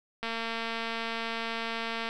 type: click train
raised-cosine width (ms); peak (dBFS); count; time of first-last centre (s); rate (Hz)
0.3; -18; 425; 0.23-2.09; 228
effects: none